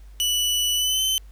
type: tone with pitch glide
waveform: sawtooth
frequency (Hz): 2960 to 3066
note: F#7 to G7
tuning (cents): 0 to -39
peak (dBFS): -17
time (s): 0.2-1.18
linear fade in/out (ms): 0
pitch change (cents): +61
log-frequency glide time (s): 0.75-1.02
effects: added 50 Hz sine -41 dBFS peak until 1.31 s + pink hiss -60 dBFS RMS until 1.31 s